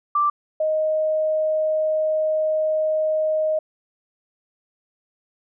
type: tone pair in turn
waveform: sine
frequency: 1174.7 / 623.5 Hz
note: D6 / D#5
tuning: 0 / +3 cents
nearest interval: major seventh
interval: 1097 cents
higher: first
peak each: -16 / -18 dBFS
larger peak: first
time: 0.15-0.3 / 0.6-3.59 s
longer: second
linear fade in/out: 5 ms
effects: none